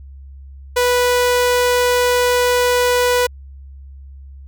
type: tone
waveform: sawtooth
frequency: 492.1 Hz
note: B4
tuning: 6 cents flat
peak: -9 dBFS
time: 0.76-3.27 s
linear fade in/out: 10 ms
effects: added 68 Hz sine -34 dBFS peak until 4.47 s